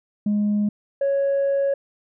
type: tone pair in turn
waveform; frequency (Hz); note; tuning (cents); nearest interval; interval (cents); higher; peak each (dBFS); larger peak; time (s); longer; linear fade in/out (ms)
sine; 207.7 / 554.5; G#3 / C#5; 0 / 0; octave + perfect fourth; 1700; second; -16; neither; 0.26-0.69 / 1.01-1.74; second; 5
effects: tanh soft clip ceiling -16 dBFS